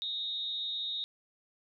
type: tone with amplitude modulation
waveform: sine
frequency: 3729 Hz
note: A#7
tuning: in tune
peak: -30 dBFS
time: 0.02-1.04 s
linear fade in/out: 0 ms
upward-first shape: sine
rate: 273 Hz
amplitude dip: 65%
effects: none